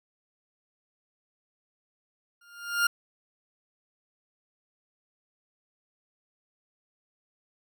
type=tone with exponential growth; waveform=40% pulse; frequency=1406 Hz; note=F6; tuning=11 cents sharp; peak=-18 dBFS; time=2.41-2.87 s; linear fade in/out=5 ms; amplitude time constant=100 ms; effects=none